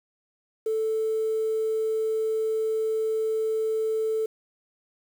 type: tone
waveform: sine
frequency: 440 Hz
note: A4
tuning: in tune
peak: -22 dBFS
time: 0.66-4.26 s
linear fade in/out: 5 ms
effects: tanh soft clip ceiling -19 dBFS + 8-bit